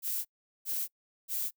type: noise bursts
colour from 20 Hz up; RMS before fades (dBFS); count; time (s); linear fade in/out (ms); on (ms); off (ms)
violet; -33; 3; 0.02-1.51; 50; 230; 400
effects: noise-tail reverb RT60 0.1 s tail -26 dB re dry